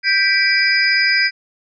sine tone cluster, 1570 / 1972 / 2333 / 4944 Hz, G6 / B6 / D7 / D#8, +2 / -3 / -12 / -12 cents, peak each -18 dBFS, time 0.03-1.31 s, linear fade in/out 50 ms, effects none

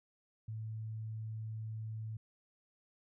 sine tone, 110 Hz, A2, in tune, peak -39 dBFS, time 0.48-2.17 s, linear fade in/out 5 ms, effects none

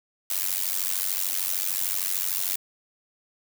blue noise with amplitude modulation, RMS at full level -23 dBFS, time 0.3-2.56 s, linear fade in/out 5 ms, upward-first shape sine, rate 93.3 Hz, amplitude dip 100%, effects none

